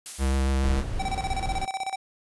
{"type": "noise with exponential decay", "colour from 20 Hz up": "blue", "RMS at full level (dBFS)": -33, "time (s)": [0.06, 1.35], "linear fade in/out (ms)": 0, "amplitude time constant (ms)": 280}
{"type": "tone with vibrato", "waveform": "square", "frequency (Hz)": 67, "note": "C2", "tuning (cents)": 42, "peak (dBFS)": -22, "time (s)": [0.18, 0.84], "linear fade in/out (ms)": 50, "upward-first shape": "square", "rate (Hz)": 7, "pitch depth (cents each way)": 13}
{"type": "noise", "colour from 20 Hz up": "brown", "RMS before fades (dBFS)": -30, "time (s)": [0.63, 1.66], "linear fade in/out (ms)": 10}
{"type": "tone with tremolo", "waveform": "square", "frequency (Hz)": 771, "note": "G5", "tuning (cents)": -29, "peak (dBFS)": -27, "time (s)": [0.99, 1.96], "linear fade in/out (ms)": 10, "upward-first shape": "square", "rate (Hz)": 16, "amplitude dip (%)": 80}
{"effects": ["resampled to 24000 Hz"]}